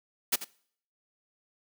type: noise with echo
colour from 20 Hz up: white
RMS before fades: -25 dBFS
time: 0.32-0.36 s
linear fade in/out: 10 ms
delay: 87 ms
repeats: 1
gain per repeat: -13 dB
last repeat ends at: 0.447 s
effects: noise-tail reverb RT60 0.6 s tail -23 dB re dry + high-pass 200 Hz 12 dB/octave